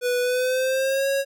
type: tone with pitch glide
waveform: square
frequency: 492.4 to 549.5 Hz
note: B4 to C#5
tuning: -5 to -15 cents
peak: -21 dBFS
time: 0.01-1.25 s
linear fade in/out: 50 ms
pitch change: +190 cents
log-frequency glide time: 0.21-1.08 s
effects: none